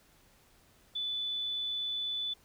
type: tone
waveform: sine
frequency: 3484 Hz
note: A7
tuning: 18 cents flat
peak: -32 dBFS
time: 0.95-2.34 s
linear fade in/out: 10 ms
effects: pink hiss -64 dBFS RMS until 2.44 s

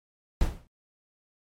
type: noise with exponential decay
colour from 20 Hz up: brown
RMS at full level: -20 dBFS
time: 0.41-0.67 s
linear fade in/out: 1 ms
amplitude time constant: 55 ms
effects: MP3 64 kbps

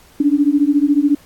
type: beating tone pair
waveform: sine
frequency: 282.2 / 296.2 Hz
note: C#4 / D4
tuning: +31 / +15 cents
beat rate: 14 Hz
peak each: -14 dBFS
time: 0.2-1.15 s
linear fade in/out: 5 ms
effects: pink hiss -48 dBFS RMS until 1.25 s + AAC 64 kbps

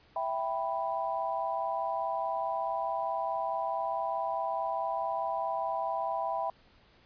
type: chord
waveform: sine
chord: E minor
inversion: none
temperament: equal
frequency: 659.3 / 784 / 987.8 Hz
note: E5 / G5 / B5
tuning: 0 / 0 / 0 cents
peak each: -34 dBFS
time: 0.16-6.5 s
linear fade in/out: 2 ms
effects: pink hiss -62 dBFS RMS until 7.05 s + resampled to 11025 Hz

